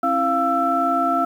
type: tone cluster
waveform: sine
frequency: 268.7 / 330.8 / 694 / 1329 Hz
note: C4 / E4 / F5 / E6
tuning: +46 / +6 / -11 / +14 cents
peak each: -24 / -28 / -20 / -20 dBFS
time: 0.03-1.25 s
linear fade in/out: 5 ms
effects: tanh soft clip ceiling -6 dBFS + 8-bit